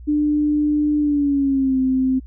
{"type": "tone with pitch glide", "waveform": "sine", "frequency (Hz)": [297.7, 260.7], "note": ["D4", "C4"], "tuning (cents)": [24, -6], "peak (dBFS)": -15, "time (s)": [0.07, 2.2], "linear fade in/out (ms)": 20, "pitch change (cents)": -230, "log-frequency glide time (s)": [0.99, 1.79], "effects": ["added 60 Hz sine -35 dBFS peak until 2.26 s"]}